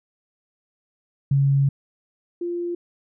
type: tone pair in turn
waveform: sine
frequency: 138.59 / 347.3 Hz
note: C#3 / F4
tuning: 0 / -10 cents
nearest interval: octave + major third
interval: 1590 cents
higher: second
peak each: -15 / -24 dBFS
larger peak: first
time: 1.31-1.69 / 2.41-2.75 s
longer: first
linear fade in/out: 5 ms
effects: none